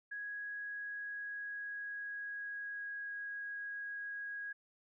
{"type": "tone with pitch glide", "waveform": "sine", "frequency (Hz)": [1661.2, 1648.8], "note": ["G#6", "G#6"], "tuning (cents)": [0, -13], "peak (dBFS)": -40, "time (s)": [0.11, 4.53], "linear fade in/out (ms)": 10, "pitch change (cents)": -13, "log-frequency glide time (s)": [0.5, 3.25], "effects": []}